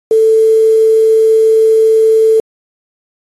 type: tone with quantisation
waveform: sine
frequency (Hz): 442.5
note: A4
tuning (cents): +10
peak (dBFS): -5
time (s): 0.11-2.4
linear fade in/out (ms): 2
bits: 5
effects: AAC 32 kbps